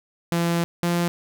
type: tone pair in turn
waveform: sawtooth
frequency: 170 / 172.77 Hz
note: F3 / F3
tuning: -46 / -18 cents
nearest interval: unison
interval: 28 cents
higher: second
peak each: -16 dBFS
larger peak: neither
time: 0.32-0.64 / 0.83-1.08 s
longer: first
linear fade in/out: 0 ms
effects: none

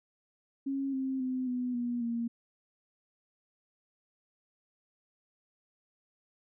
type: tone with pitch steps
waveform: sine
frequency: 273.2 / 264.8 / 256.7 / 248.8 / 241.2 / 233.7 Hz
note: C#4 / C4 / C4 / B3 / B3 / A#3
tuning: -25 / +21 / -33 / +13 / -41 / +5 cents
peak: -30 dBFS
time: 0.66-2.28 s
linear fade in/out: 10 ms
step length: 270 ms
effects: none

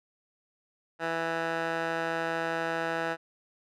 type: tone with band-pass filter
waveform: 15% pulse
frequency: 164.81 Hz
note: E3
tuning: in tune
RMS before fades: -31 dBFS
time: 0.99-3.17 s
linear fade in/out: 50 ms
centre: 1200 Hz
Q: 1.5
effects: none

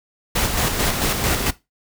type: noise with tremolo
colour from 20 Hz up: pink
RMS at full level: -19 dBFS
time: 0.35-1.51 s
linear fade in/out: 10 ms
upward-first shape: square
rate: 4.5 Hz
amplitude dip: 40%
effects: noise-tail reverb RT60 0.2 s tail -17 dB re dry

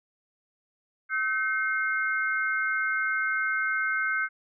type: tone cluster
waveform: sine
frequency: 1295 / 1538 / 2135 Hz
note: E6 / G6 / C7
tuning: -31 / -33 / +34 cents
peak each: -33 / -26 / -31 dBFS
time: 1.09-4.29 s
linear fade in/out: 50 ms
effects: none

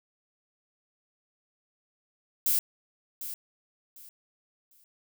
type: noise with echo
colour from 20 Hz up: violet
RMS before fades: -25 dBFS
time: 2.46-2.59 s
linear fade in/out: 2 ms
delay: 750 ms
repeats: 3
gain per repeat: -12 dB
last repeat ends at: 4.84 s
effects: none

